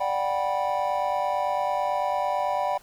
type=chord; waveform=triangle; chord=G major seventh; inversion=second; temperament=just; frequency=588 / 735 / 784 / 980 Hz; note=D5 / F#5 / G5 / B5; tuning=+2 / -12 / 0 / -14 cents; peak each=-27 dBFS; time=0-2.78 s; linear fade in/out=10 ms; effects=pink hiss -54 dBFS RMS until 2.82 s